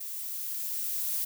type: noise with level ramp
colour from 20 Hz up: violet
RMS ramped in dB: -38 to -30 dBFS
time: 0-1.25 s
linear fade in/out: 10 ms
effects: none